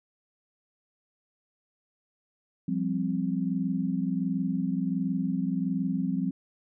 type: chord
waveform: sine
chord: F suspended second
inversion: none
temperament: equal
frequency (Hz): 174.61 / 196 / 261.6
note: F3 / G3 / C4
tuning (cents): 0 / 0 / 0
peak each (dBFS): -30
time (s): 2.68-6.31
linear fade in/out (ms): 5
effects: none